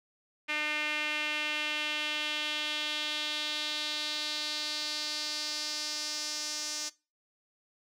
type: tone with band-pass filter sweep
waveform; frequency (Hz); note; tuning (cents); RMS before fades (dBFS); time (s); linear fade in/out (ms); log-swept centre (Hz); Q
sawtooth; 301.5; D4; +46; -34; 0.48-6.9; 20; 2400 to 5800; 3.1
effects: noise-tail reverb RT60 0.3 s tail -22 dB re dry